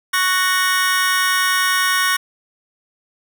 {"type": "chord", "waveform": "sawtooth", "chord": "F# major", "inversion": "second", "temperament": "just", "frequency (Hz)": [1110, 1480, 1850], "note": ["C#6", "F#6", "A#6"], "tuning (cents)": [2, 0, -14], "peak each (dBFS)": -16, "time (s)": [0.13, 2.17], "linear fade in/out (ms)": 10, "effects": []}